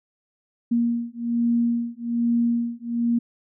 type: beating tone pair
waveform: sine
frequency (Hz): 234.9 / 236.1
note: A#3 / A#3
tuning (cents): +13 / +22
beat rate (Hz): 1.2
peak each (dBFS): -23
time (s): 0.71-3.19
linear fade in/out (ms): 10
effects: none